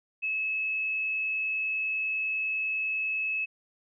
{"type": "tone", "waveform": "sine", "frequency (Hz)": 2590, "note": "E7", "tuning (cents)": -31, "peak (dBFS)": -27, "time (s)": [0.22, 3.46], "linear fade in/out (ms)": 20, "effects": []}